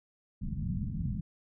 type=low-pass noise; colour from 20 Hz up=white; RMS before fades=-34 dBFS; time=0.41-1.21 s; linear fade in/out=10 ms; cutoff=210 Hz; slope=48 dB/octave; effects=none